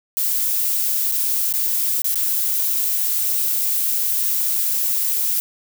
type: noise with dropouts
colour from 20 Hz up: violet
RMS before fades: -20 dBFS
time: 0.17-5.4 s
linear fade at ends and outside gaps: 0 ms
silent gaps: 1.114-1.121 / 1.526-1.538 / 2.019-2.044 / 2.144-2.157 s
effects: none